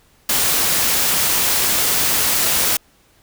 white noise, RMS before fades -17 dBFS, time 0.29-2.77 s, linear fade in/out 5 ms, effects pink hiss -55 dBFS RMS until 3.22 s

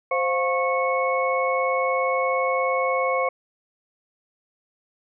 sine tone cluster, 523 / 706 / 1094 / 2204 Hz, C5 / F5 / C#6 / C#7, -1 / +19 / -23 / -11 cents, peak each -23 / -28 / -25 / -28 dBFS, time 0.11-3.29 s, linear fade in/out 5 ms, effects none

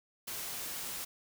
white noise, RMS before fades -40 dBFS, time 0.27-1.05 s, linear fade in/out 10 ms, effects none

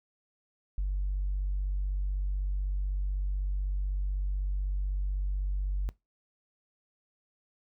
sine tone, 48 Hz, G1, 36 cents flat, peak -26 dBFS, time 0.78-5.89 s, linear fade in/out 0 ms, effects noise-tail reverb RT60 0.2 s tail -22 dB re dry + tanh soft clip ceiling -24 dBFS

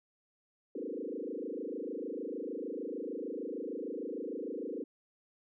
sine tone with frequency modulation, 377.3 Hz, F#4, 34 cents sharp, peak -36 dBFS, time 0.75-4.84 s, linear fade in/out 5 ms, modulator 26.6 Hz, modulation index 4.5, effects none

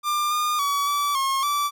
45% pulse tone with pitch steps, 1194 / 1213 / 1136 / 1153 / 1079 / 1160 Hz, D6 / D#6 / C#6 / D6 / C#6 / D6, +28 / -44 / +42 / -32 / -47 / -22 cents, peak -21 dBFS, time 0.03-1.71 s, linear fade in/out 50 ms, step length 280 ms, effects none

